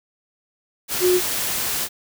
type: tone in noise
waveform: sine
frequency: 362.4 Hz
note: F#4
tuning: 36 cents flat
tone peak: -14 dBFS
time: 1-1.21 s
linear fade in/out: 50 ms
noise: white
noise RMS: -24 dBFS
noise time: 0.88-1.89 s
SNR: +7 dB
effects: none